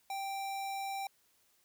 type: tone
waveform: square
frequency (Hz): 784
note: G5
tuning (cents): 0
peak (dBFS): -37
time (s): 0.1-1.07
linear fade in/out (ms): 2
effects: white hiss -71 dBFS RMS until 1.64 s